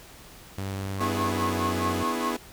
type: tone with pitch glide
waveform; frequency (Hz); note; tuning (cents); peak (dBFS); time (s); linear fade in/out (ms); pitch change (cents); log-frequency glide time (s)
sawtooth; 97.3 to 92.1; G2 to F#2; -12 to -7; -26; 0.58-2.03; 0; -95; 1.11-1.67
type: tone with tremolo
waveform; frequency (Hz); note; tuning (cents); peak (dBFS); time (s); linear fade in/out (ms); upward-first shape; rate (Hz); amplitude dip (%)
sine; 1086; C#6; -36; -25; 0.98-2.33; 50; sine; 4.8; 100
type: chord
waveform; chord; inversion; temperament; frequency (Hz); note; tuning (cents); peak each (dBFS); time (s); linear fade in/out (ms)
sawtooth; E dominant seventh; second; equal with one note detuned; 246.9 / 299 / 329.6 / 415.3; B3 / D4 / E4 / G#4; 0 / +31 / 0 / 0; -27 / -33 / -29 / -30; 1-2.37; 10
effects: pink hiss -48 dBFS RMS until 2.52 s